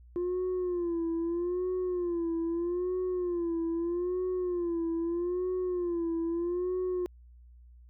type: tone with vibrato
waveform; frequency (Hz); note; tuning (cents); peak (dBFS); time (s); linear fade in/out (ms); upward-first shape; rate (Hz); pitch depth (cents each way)
sine; 349.2; F4; 0; -26; 0.16-7.06; 0; sine; 0.79; 90
effects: tanh soft clip ceiling -27 dBFS + added 60 Hz sine -51 dBFS peak until 7.89 s